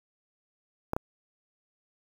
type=clicks; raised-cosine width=1 ms; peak=-14 dBFS; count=2; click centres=0.934 / 0.965 s; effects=7-bit